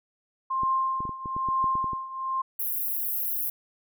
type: tone with tremolo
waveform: sine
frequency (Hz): 1056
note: C6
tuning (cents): +16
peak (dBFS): -21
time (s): 0.5-2.42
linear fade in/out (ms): 10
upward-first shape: triangle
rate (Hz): 1.1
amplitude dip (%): 85
type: clicks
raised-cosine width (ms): 3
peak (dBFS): -25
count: 11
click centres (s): 0.634 / 1.005 / 1.053 / 1.093 / 1.258 / 1.365 / 1.487 / 1.642 / 1.754 / 1.843 / 1.933
type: high-pass noise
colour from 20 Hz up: pink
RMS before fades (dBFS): -29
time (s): 2.59-3.5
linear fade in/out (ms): 5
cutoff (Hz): 12000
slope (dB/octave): 48
effects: none